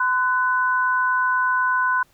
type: tone pair together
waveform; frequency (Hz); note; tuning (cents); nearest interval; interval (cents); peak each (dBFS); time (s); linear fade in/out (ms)
sine; 1020.2 / 1492; C6 / F#6; -44 / +14; perfect fifth; 658; -20; 0-2.03; 5
effects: pink hiss -59 dBFS RMS until 2.13 s